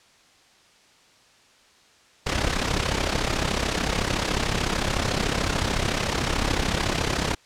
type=noise with amplitude modulation; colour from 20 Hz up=pink; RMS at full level=-21 dBFS; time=2.26-7.35 s; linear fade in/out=10 ms; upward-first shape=sine; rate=33.7 Hz; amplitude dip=70%; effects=white hiss -56 dBFS RMS until 7.45 s + low-pass 6000 Hz 12 dB/octave